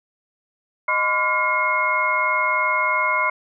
sine tone cluster, 619 / 1012 / 1135 / 1414 / 2153 Hz, D#5 / B5 / C#6 / F6 / C7, -9 / +42 / +41 / +21 / +49 cents, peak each -28 / -22 / -27 / -26 / -21 dBFS, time 0.88-3.3 s, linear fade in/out 5 ms, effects none

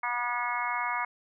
harmonic tone, 242.1 Hz, B3, 34 cents flat, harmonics 3 / 4 / 5 / 6 / 7 / 8 / 9, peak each -38 / -32 / -34 / -40 / -39 / -43 / -34 dBFS, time 0.03-1.05 s, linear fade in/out 5 ms, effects none

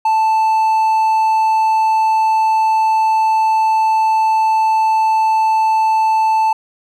triangle tone, 880 Hz, A5, in tune, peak -9 dBFS, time 0.05-6.53 s, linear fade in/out 5 ms, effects none

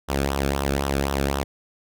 sawtooth tone with flanger, 69.3 Hz, C#2, in tune, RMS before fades -24 dBFS, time 0.08-1.44 s, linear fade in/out 20 ms, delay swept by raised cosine 0.43 to 1.04 ms, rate 3.9 Hz, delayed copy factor -0.65, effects none

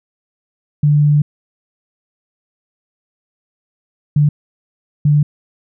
sine tone bursts at uneven times, 147.5 Hz, D3, 8 cents sharp, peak -8 dBFS, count 3, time 0.83-1.22 / 4.16-4.29 / 5.05-5.23 s, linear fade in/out 5 ms, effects none

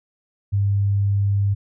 sine tone, 100 Hz, G2, 35 cents sharp, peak -16 dBFS, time 0.52-1.55 s, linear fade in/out 20 ms, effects none

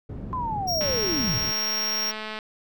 white low-pass noise, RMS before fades -35 dBFS, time 0.09-1.52 s, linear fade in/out 5 ms, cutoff 200 Hz, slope 12 dB/octave
sine linear sweep, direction down, 1043 to 102 Hz, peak -26 dBFS, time 0.33-1.38 s, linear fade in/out 0 ms
square tone, 5588 Hz, F8, in tune, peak -25 dBFS, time 0.67-2.12 s, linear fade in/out 20 ms
click train, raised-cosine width 0.3 ms, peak -18 dBFS, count 342, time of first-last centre 0.81-2.389 s, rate 216 Hz
effects none

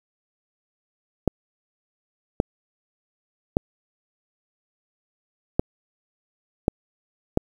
clicks, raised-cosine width 2 ms, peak -4 dBFS, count 6, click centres 1.277 / 2.401 / 3.569 / 5.595 / 6.681 / 7.374 s, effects 7-bit

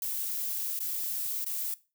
violet noise with dropouts, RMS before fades -33 dBFS, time 0.02-1.74 s, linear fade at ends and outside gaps 2 ms, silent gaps 0.791-0.803 / 1.445-1.463 s, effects noise-tail reverb RT60 0.3 s tail -19 dB re dry

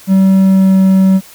triangle tone with pitch glide, 191.6 to 190.5 Hz, G3 to G3, -39 to -49 cents, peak -3 dBFS, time 0.07-1.21 s, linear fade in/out 50 ms, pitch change -10 cents, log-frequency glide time 0.41-0.8 s, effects white hiss -38 dBFS RMS until 1.34 s

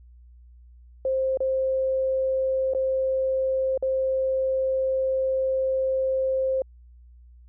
sine tone with dropouts, 527 Hz, C5, 12 cents sharp, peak -21 dBFS, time 1.05-6.62 s, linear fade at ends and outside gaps 2 ms, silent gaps 1.373-1.404 / 2.736-2.748 / 3.776-3.825 s, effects added 60 Hz sine -47 dBFS peak until 7.48 s

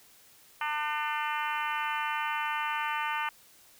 harmonic tone, 300.1 Hz, D4, 38 cents sharp, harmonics 3 / 4 / 5 / 6 / 7 / 8 / 9 / 10, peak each -33 / -35 / -37 / -39 / -40 / -41 / -42 / -43 dBFS, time 0.61-3.29 s, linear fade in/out 2 ms, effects white hiss -58 dBFS RMS until 3.79 s

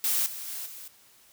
blue noise with level steps, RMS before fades -26 / -38 / -36 / -43 dBFS, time 0.04-0.88 s, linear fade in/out 2 ms, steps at 0.26 / 0.48 / 0.66 s, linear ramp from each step 2 ms, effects white hiss -58 dBFS RMS until 1.32 s

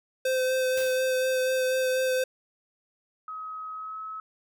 square tone with vibrato, 516 Hz, C5, 24 cents flat, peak -24 dBFS, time 0.25-2.24 s, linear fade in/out 5 ms, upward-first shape sine, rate 4.1 Hz, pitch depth 14 cents each way
white noise with exponential decay, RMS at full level -37 dBFS, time 0.77-1.23 s, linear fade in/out 2 ms, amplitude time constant 99 ms
sine tone with pitch glide, 1271 to 1289.5 Hz, D#6 to E6, +36 to -39 cents, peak -34 dBFS, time 3.28-4.2 s, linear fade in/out 2 ms, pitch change +25 cents, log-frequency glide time 3.73-3.99 s
effects none

